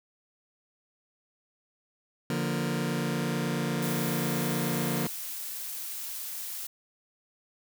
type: chord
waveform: sawtooth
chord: Bb major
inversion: first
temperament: just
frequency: 145.68 / 174.81 / 233.1 Hz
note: D3 / F3 / Bb3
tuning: -14 / +2 / 0 cents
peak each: -28 dBFS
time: 2.3-5.07 s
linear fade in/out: 2 ms
type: noise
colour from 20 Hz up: blue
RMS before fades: -37 dBFS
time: 3.82-6.67 s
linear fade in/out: 5 ms
effects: none